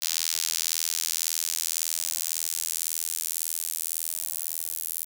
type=tone with high-pass filter sweep; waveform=square; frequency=40.93 Hz; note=E1; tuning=12 cents flat; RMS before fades=-30 dBFS; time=0.01-5.05 s; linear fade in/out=20 ms; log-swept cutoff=5100 to 11000 Hz; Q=1.2; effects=none